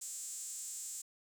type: tone with high-pass filter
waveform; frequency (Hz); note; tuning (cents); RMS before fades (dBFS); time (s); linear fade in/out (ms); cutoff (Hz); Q
sawtooth; 311.1; D#4; 0; -44; 0.01-1.02; 10; 7500; 5.4
effects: none